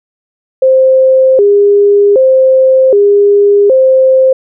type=tone with vibrato; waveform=sine; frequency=461.4 Hz; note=A#4; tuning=18 cents flat; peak=-3 dBFS; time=0.62-4.33 s; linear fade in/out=5 ms; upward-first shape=square; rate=0.65 Hz; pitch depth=220 cents each way; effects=none